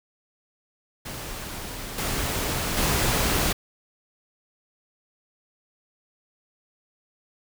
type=noise with level steps; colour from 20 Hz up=pink; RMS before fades=-35 / -27 / -23 dBFS; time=1.05-3.53 s; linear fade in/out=10 ms; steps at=1.98 / 2.77 s; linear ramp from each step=2 ms; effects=none